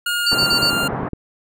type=tone with pitch glide; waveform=25% pulse; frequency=1424 to 1399.5 Hz; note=F6 to F6; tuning=+33 to +3 cents; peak=-15 dBFS; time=0.06-0.88 s; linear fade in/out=5 ms; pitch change=-30 cents; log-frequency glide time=0.2-0.38 s
type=tone bursts; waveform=sine; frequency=4502 Hz; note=C#8; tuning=26 cents sharp; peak=-15 dBFS; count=4; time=0.26-0.705 s; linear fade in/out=10 ms; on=88 ms; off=31 ms
type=band-pass noise; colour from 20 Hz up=pink; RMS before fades=-25 dBFS; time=0.31-1.09 s; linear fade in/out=10 ms; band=120 to 1400 Hz; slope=24 dB/octave
type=click train; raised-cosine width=3 ms; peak=-15 dBFS; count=9; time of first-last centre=0.33-1.133 s; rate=9.96 Hz
effects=none